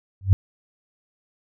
sine tone with exponential growth, 96.2 Hz, G2, 32 cents flat, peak -7 dBFS, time 0.21-0.33 s, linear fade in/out 0 ms, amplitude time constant 26 ms, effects none

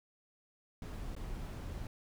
brown noise with dropouts, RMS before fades -42 dBFS, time 0.82-1.87 s, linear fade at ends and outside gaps 2 ms, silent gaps 1.152-1.164 s, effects none

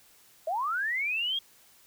sine linear sweep, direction up, 606 to 3300 Hz, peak -27 dBFS, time 0.47-1.39 s, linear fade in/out 5 ms, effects white hiss -59 dBFS RMS until 1.86 s

